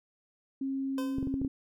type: tone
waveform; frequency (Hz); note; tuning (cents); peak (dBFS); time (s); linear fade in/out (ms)
sine; 270; C#4; -45; -30; 0.61-1.48; 5
type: tone with exponential decay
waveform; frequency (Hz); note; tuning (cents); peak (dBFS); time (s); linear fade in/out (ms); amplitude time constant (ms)
25% pulse; 513; C5; -34; -31; 0.98-1.39; 1; 88
type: clicks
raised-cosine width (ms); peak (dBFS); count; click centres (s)
3; -22; 6; 1.184 / 1.228 / 1.272 / 1.341 / 1.416 / 1.448
effects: none